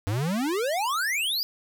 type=exponential sweep; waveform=square; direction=up; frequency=93.4 to 5030 Hz; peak=-25 dBFS; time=0.07-1.43 s; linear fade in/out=0 ms; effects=none